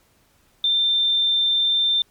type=tone; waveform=sine; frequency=3579 Hz; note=A7; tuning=29 cents sharp; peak=-16 dBFS; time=0.64-2.02 s; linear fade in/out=2 ms; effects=pink hiss -60 dBFS RMS until 2.1 s + MP3 96 kbps